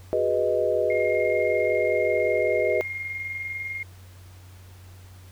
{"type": "chord", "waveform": "sine", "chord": "G# minor seventh", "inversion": "third", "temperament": "equal", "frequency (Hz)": [370, 415.3, 493.9, 622.3], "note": ["F#4", "G#4", "B4", "D#5"], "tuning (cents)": [0, 0, 0, 0], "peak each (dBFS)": [-29, -27, -25, -24], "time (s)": [0.13, 2.81], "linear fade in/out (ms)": 0}
{"type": "tone with tremolo", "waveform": "sine", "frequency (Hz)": 2131, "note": "C7", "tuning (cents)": 31, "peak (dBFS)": -28, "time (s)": [0.9, 3.83], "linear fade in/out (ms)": 2, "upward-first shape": "square", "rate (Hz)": 20, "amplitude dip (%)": 35}
{"effects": ["added 92 Hz sine -44 dBFS peak until 5.31 s", "pink hiss -54 dBFS RMS until 5.31 s"]}